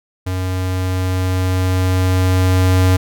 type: tone with level ramp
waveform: square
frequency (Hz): 92.5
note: F#2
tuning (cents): 0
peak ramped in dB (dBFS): -19 to -10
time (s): 0.26-2.97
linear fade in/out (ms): 10
effects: none